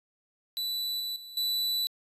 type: tone with level steps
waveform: 45% pulse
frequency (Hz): 3969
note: B7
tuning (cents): +8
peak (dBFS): -30 / -32 / -43 / -27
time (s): 0.57-1.87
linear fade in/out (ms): 0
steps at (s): 1 / 1.16 / 1.37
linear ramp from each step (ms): 2
effects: resampled to 32000 Hz